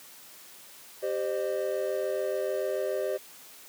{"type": "chord", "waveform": "triangle", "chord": "C minor", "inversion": "second", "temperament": "equal with one note detuned", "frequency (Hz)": [392, 523.3, 610.2], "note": ["G4", "C5", "Eb5"], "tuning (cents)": [0, 0, -34], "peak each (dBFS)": -30, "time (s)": [1.02, 3.18], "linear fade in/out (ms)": 20, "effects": ["white hiss -50 dBFS RMS until 3.68 s", "high-pass 150 Hz 12 dB/octave"]}